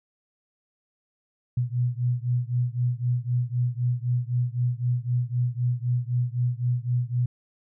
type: beating tone pair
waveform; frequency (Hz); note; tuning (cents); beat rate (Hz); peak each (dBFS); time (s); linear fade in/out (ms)
sine; 121.2 / 125.1; B2 / B2; -32 / +23; 3.9; -25 / -26; 1.57-7.26; 5
effects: none